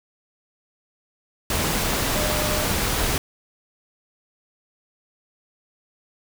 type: tone in noise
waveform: sine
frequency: 605 Hz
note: D#5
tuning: 49 cents flat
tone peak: -27 dBFS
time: 2.16-2.64 s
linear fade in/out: 2 ms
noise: pink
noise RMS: -23 dBFS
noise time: 1.5-3.18 s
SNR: -7 dB
effects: none